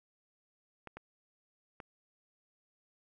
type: clicks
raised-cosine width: 0.5 ms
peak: -30 dBFS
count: 3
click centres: 0.873 / 0.97 / 1.802 s
effects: none